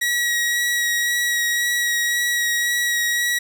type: tone with vibrato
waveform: sawtooth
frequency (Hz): 1913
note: A#6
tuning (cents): +44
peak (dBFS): -15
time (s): 0.01-3.39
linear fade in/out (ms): 10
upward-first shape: sine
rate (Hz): 1.9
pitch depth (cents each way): 12
effects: none